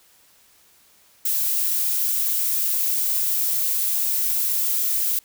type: noise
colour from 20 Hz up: violet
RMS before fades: -22 dBFS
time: 1.25-5.19 s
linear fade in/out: 5 ms
effects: white hiss -56 dBFS RMS until 5.24 s